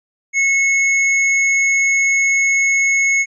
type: tone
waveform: square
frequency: 2188 Hz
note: C#7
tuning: 23 cents flat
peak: -13 dBFS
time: 0.33-3.26 s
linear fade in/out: 50 ms
effects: resampled to 22050 Hz